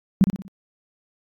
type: tone with echo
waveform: sine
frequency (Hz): 192.4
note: G3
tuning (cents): -32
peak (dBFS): -10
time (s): 0.21-0.24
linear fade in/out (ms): 0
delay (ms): 60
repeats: 4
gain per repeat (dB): -7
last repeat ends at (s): 0.48
effects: AAC 64 kbps